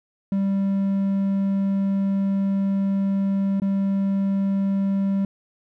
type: tone with dropouts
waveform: triangle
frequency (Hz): 196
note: G3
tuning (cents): 0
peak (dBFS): -17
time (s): 0.32-5.25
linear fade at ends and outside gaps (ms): 2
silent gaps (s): 3.6-3.619
effects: none